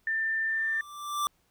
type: tone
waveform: sine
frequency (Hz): 1787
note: A6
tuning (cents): +26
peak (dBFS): -26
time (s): 0.07-0.81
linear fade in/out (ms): 2
type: tone with exponential growth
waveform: square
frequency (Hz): 1174.7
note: D6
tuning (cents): 0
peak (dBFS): -25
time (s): 0.48-1.27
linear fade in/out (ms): 0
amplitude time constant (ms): 170
effects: pink hiss -70 dBFS RMS until 1.5 s